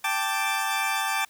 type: chord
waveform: 20% pulse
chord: G suspended second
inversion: none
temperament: equal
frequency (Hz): 784 / 880 / 1174.7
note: G5 / A5 / D6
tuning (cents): 0 / 0 / 0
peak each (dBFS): -24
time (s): 0.04-1.25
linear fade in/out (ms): 5
effects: white hiss -58 dBFS RMS until 1.29 s